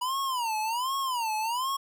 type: tone with vibrato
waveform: square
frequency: 970 Hz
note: B5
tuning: 31 cents flat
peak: -28 dBFS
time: 0.01-1.77 s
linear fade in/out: 10 ms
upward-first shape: sine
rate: 1.3 Hz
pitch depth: 210 cents each way
effects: none